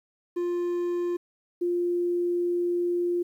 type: tone pair in turn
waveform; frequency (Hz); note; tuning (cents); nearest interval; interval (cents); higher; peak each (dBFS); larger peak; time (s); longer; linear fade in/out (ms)
triangle / sine; 350.3 / 350.3; F4 / F4; +5 / +5; unison; 0; neither; -23; neither; 0.36-1.17 / 1.61-3.23; second; 10
effects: 10-bit